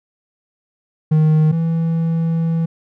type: tone pair in turn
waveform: triangle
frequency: 155.56 / 164.54 Hz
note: D#3 / E3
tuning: 0 / -3 cents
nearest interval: minor second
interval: 97 cents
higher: second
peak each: -8 / -13 dBFS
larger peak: first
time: 1.11-1.52 / 1.52-2.66 s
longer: second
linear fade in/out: 10 ms
effects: none